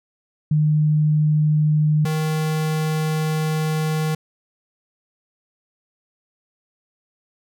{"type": "tone pair in turn", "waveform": ["sine", "square"], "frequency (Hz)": [152.2, 156.21], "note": ["D#3", "D#3"], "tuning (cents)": [-38, 7], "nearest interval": "unison", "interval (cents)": 45, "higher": "second", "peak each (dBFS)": [-14, -20], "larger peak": "first", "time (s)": [[0.51, 2.05], [2.05, 4.15]], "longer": "second", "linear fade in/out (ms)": 5, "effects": []}